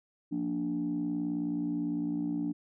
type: chord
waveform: sine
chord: Bb major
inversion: second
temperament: equal with one note detuned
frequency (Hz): 174.61 / 233.1 / 292.6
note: F3 / Bb3 / D4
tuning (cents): 0 / 0 / -6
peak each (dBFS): -36 / -36 / -30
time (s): 0.31-2.53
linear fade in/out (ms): 20
effects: tanh soft clip ceiling -24 dBFS